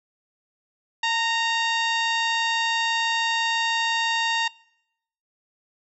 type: harmonic tone with a mistuned harmonic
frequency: 926 Hz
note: A#5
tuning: 12 cents flat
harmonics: 1 / 2 / 3 / 4 / 5 / 6 / 7 / 8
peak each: -25 / -26 / -27 / -29 / -35 / -40 / -42 / -41 dBFS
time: 1.03-4.48 s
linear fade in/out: 5 ms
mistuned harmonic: 1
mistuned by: -29 cents
effects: noise-tail reverb RT60 0.8 s tail -25 dB re dry